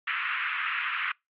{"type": "band-pass noise", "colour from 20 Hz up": "pink", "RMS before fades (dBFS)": -30, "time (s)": [0.07, 1.12], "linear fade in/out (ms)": 5, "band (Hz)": [1200, 2800], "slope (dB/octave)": 48, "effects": ["noise-tail reverb RT60 0.2 s tail -26 dB re dry", "MP3 48 kbps"]}